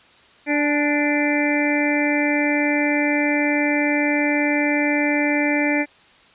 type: harmonic tone with a mistuned harmonic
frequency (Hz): 293.7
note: D4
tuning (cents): 0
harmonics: 1 / 2 / 3 / 5 / 6 / 7 / 8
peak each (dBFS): -20 / -25 / -29 / -35 / -27 / -25 / -25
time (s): 0.46-5.86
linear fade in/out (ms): 50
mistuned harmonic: 3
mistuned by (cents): -35
effects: white hiss -51 dBFS RMS until 6.34 s + resampled to 8000 Hz